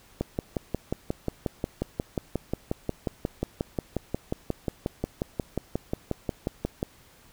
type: click train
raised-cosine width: 2 ms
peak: -13 dBFS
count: 38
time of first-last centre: 0.21-6.829 s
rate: 5.59 Hz
effects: pink hiss -56 dBFS RMS until 7.32 s